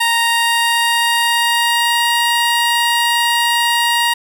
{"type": "tone with pitch glide", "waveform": "15% pulse", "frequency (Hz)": [931, 942.4], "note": ["A#5", "A#5"], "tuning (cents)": [-2, 19], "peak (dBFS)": -6, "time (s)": [0, 4.14], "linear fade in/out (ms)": 10, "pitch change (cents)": 21, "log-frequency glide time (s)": [0.12, 2.03], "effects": []}